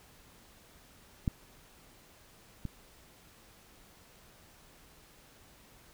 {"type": "clicks", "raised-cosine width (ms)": 5, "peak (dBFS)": [-16, -24], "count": 2, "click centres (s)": [1.278, 2.653], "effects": ["pink hiss -59 dBFS RMS until 5.93 s"]}